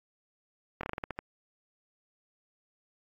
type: slowing click train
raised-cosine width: 0.5 ms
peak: -19 dBFS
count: 9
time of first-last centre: 0.81-1.189 s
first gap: 23 ms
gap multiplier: 1.2
effects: AAC 32 kbps